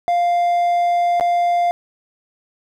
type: tone with dropouts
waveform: triangle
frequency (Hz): 698.5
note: F5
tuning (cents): 0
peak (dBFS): -12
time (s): 0.08-1.71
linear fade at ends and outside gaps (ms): 0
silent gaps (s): 1.198-1.209
effects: none